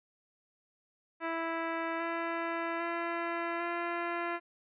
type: tone with pitch steps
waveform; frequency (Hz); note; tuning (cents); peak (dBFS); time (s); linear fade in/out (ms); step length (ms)
10% pulse; 329.6 / 334 / 338.5 / 343; E4 / E4 / E4 / F4; 0 / +23 / +46 / -31; -24; 1.2-4.4; 50; 800
effects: resampled to 8000 Hz